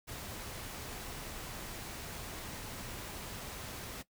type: noise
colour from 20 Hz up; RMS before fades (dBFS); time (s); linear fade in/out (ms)
pink; -44; 0.07-4.03; 20
effects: noise-tail reverb RT60 0.1 s tail -17 dB re dry